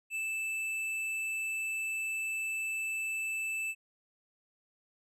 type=tone with hard clipping; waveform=sine; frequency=2637 Hz; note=E7; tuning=in tune; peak=-34 dBFS; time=0.1-3.75 s; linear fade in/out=50 ms; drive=8 dB; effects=none